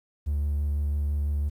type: tone with vibrato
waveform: triangle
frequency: 73 Hz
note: D2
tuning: 10 cents flat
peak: -21 dBFS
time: 0.26-1.5 s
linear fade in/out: 20 ms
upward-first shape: square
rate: 6 Hz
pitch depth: 11 cents each way
effects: tanh soft clip ceiling -18 dBFS + 10-bit